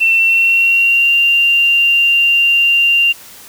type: tone with pitch glide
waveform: sine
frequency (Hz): 2693 to 2780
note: E7 to F7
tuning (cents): +36 to -9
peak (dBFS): -8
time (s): 0-3.13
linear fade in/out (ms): 20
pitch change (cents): +55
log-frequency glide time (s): 0.16-1.15
effects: white hiss -37 dBFS RMS until 3.48 s